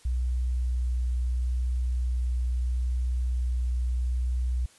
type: tone with vibrato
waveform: sine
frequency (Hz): 61.74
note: B1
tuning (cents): 0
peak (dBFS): -24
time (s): 0.05-4.66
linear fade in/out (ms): 5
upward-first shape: sine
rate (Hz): 0.75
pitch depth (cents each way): 8
effects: white hiss -57 dBFS RMS until 4.78 s + resampled to 24000 Hz